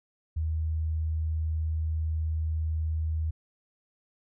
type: tone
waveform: sine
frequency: 79.2 Hz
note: D#2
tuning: 31 cents sharp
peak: -26 dBFS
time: 0.36-3.31 s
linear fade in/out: 10 ms
effects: none